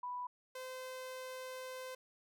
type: tone pair in turn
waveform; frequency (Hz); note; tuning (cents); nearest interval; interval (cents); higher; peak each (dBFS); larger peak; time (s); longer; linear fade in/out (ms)
sine / sawtooth; 987.8 / 514.9; B5 / C5; 0 / -28; major seventh; 1128; first; -39 / -40; first; 0.03-0.27 / 0.55-1.95; second; 5
effects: none